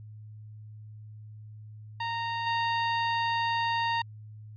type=tone with level steps; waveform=sawtooth; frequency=926 Hz; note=A#5; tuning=12 cents flat; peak=-26 / -22 dBFS; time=2-4.02 s; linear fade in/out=5 ms; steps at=2.46 s; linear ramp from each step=10 ms; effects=added 107 Hz sine -43 dBFS peak until 4.56 s + resampled to 11025 Hz